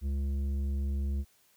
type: tone with tanh clipping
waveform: sine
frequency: 69.4 Hz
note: C#2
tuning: 3 cents sharp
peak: -30 dBFS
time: 0.01-1.25 s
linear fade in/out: 50 ms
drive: 9 dB
effects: white hiss -66 dBFS RMS until 1.56 s